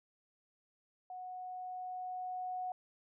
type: tone with level ramp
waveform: sine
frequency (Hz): 735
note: F#5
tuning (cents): -12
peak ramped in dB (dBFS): -43 to -36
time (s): 1.1-2.72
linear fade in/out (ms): 2
effects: none